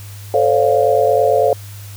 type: chord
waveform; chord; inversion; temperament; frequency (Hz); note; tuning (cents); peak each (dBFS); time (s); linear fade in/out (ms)
sine; D minor seventh; second; equal with one note detuned; 440 / 523.3 / 572.3 / 698.5; A4 / C5 / D5 / F5; 0 / 0 / -45 / 0; -16; 0.34-1.53; 2
effects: added 101 Hz sine -31 dBFS peak until 1.96 s + white hiss -40 dBFS RMS until 1.96 s